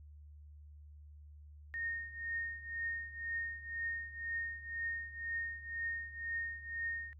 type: tone with tremolo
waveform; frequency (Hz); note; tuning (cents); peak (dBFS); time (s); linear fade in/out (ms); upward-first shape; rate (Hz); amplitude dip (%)
sine; 1845; A#6; -18; -34; 1.74-7.13; 0; triangle; 2; 85
effects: added 74 Hz sine -52 dBFS peak until 7.19 s